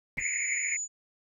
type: noise with exponential decay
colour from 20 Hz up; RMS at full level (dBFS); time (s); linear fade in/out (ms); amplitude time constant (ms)
brown; -34; 0.17-0.28; 1; 23
type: band-pass noise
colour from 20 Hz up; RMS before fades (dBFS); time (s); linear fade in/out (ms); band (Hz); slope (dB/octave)
white; -33; 0.17-0.77; 10; 2000 to 2300; 96
type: tone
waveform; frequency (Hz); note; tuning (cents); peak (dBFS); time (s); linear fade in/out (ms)
sine; 6920; A8; -30; -31; 0.19-0.88; 50
effects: none